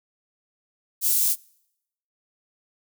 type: high-pass noise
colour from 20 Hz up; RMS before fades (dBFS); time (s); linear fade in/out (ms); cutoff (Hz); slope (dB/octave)
white; -21; 1.01-1.36; 50; 7700; 12
effects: noise-tail reverb RT60 0.8 s tail -26 dB re dry